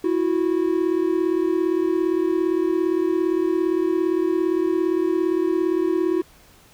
triangle tone pair together, 328.8 / 366.3 Hz, E4 / F#4, -4 / -17 cents, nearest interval major second, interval 187 cents, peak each -19 / -19 dBFS, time 0.04-6.22 s, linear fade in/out 5 ms, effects pink hiss -52 dBFS RMS until 6.73 s

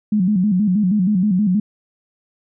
sine tone with vibrato, 196 Hz, G3, in tune, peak -13 dBFS, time 0.12-1.6 s, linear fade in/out 5 ms, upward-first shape square, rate 6.3 Hz, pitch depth 130 cents each way, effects none

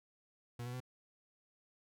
40% pulse tone with pitch steps, 120 / 123.23 / 126.55 Hz, B2 / B2 / B2, -49 / -3 / +43 cents, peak -40 dBFS, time 0.59-0.803 s, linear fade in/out 5 ms, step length 71 ms, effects none

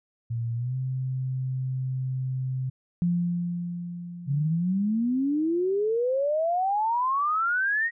sine tone with pitch glide, 116.54 to 130.06 Hz, A#2 to C3, 0 to -10 cents, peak -26 dBFS, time 0.3-2.7 s, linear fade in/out 10 ms, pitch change +190 cents, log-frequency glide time 0.55-0.75 s
sine tone with exponential decay, 174.2 Hz, F3, 4 cents flat, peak -20 dBFS, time 3.02-5.97 s, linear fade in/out 0 ms, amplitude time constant 640 ms
sine exponential sweep, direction up, 134.2 to 1907 Hz, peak -22 dBFS, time 4.26-7.91 s, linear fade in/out 50 ms
effects none

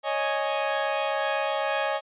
sawtooth chord, C# suspended second, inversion none, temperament equal, 554.4 / 622.3 / 830.6 Hz, C#5 / D#5 / G#5, 0 / 0 / 0 cents, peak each -25 dBFS, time 0.03-2.01 s, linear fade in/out 50 ms, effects resampled to 8000 Hz

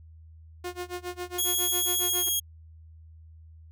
sawtooth tone with tremolo, 357 Hz, F4, 38 cents sharp, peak -27 dBFS, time 0.64-2.29 s, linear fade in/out 5 ms, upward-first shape sine, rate 7.3 Hz, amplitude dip 95%
5% pulse tone with pitch glide, 3322 to 3280 Hz, G#7 to G#7, 0 to -22 cents, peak -17 dBFS, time 1.38-2.4 s, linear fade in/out 10 ms, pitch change -22 cents, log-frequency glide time 1.96-2.21 s
effects added 80 Hz sine -47 dBFS peak until 3.71 s

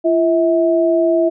sine tone pair together, 340.5 / 647 Hz, F4 / E5, -44 / -32 cents, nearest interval major seventh, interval 1112 cents, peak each -14 dBFS, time 0.04-1.3 s, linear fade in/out 20 ms, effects none

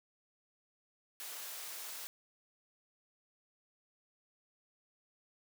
white high-pass noise, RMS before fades -45 dBFS, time 1.2-2.07 s, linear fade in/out 0 ms, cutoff 540 Hz, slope 12 dB/octave, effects none

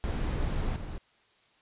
brown noise with level steps, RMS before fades -30 / -38 dBFS, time 0.04-0.98 s, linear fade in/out 0 ms, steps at 0.76 s, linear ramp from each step 2 ms, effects white hiss -65 dBFS RMS until 1.61 s + resampled to 8000 Hz

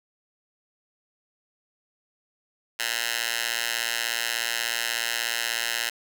10% pulse tone with high-pass filter, 116.54 Hz, A#2, in tune, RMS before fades -28 dBFS, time 2.79-5.9 s, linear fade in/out 10 ms, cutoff 2000 Hz, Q 0.99, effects 8-bit

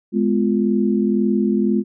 sine chord, F diminished, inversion first, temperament just, 209.5 / 251.4 / 349.2 Hz, Ab3 / Cb4 / F4, +15 / +31 / 0 cents, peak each -17 / -21 / -21 dBFS, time 0.12-1.84 s, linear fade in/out 50 ms, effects none

